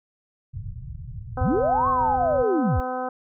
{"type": "low-pass noise", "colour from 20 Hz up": "white", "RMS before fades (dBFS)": -35, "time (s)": [0.53, 2.44], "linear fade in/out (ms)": 20, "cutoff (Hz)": 140, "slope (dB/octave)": 48}
{"type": "harmonic tone", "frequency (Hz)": 254.3, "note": "C4", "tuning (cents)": -49, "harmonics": [1, 2, 3, 4, 5, 6], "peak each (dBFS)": [-34, -30, -29, -36, -35, -40], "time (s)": [1.37, 3.09], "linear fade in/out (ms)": 5}
{"type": "linear two-way sweep", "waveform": "sine", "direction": "up then down", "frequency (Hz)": [51.6, 1108.7, 51.6], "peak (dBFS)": -19, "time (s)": [1.41, 2.8], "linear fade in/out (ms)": 0, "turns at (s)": 1.88}
{"effects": []}